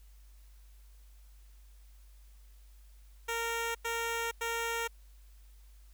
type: tone bursts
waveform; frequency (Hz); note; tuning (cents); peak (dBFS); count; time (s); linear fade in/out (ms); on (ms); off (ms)
10% pulse; 462.3; A#4; -14; -24; 3; 3.28-4.878; 10; 470; 94
effects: added 50 Hz sine -53 dBFS peak until 5.93 s + white hiss -68 dBFS RMS until 5.93 s